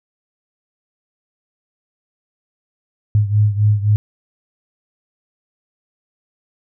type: beating tone pair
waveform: sine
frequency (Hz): 103.83 / 107.63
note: G#2 / A2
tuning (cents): 0 / -38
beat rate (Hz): 3.8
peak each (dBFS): -13 / -17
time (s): 3.15-3.96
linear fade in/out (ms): 0
effects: none